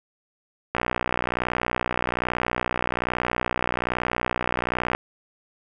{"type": "click train", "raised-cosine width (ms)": 0.5, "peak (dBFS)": -8, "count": 258, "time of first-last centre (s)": [0.75, 4.949], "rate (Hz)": 61.2, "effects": []}